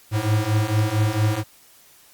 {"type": "beating tone pair", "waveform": "square", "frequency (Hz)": [104.8, 109.2], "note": ["G#2", "A2"], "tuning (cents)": [16, -13], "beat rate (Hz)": 4.4, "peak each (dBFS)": [-23, -21], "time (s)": [0.11, 1.44], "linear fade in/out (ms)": 50, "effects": ["white hiss -52 dBFS RMS until 2.13 s", "Opus 48 kbps"]}